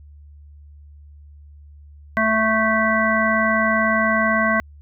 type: harmonic tone with a mistuned harmonic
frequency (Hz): 220.5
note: A3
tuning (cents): +4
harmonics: 1 / 3 / 5 / 7 / 9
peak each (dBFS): -22 / -22 / -22 / -22 / -22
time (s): 2.17-4.6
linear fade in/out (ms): 0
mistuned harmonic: 9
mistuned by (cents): -15
effects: added 73 Hz sine -41 dBFS peak until 4.81 s